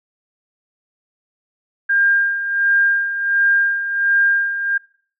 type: tone with tremolo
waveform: sine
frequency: 1604 Hz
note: G6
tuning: 39 cents sharp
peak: -11 dBFS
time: 1.89-4.78 s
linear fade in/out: 10 ms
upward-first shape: sine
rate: 1.4 Hz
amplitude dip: 65%
effects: noise-tail reverb RT60 0.5 s tail -21 dB re dry